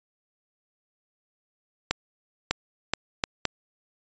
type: accelerating click train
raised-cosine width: 0.2 ms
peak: -5 dBFS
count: 5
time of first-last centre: 1.91-3.453 s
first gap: 600 ms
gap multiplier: 0.71
effects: resampled to 16000 Hz